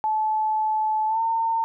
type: tone with pitch glide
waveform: sine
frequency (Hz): 866 to 907.5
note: A5 to A#5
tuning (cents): -28 to -47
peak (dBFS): -20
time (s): 0.04-1.64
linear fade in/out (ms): 0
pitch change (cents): +81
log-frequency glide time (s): 1.07-1.21
effects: none